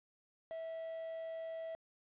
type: tone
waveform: triangle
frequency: 652 Hz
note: E5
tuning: 19 cents flat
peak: -39 dBFS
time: 0.51-1.75 s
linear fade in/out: 0 ms
effects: resampled to 8000 Hz + 11-bit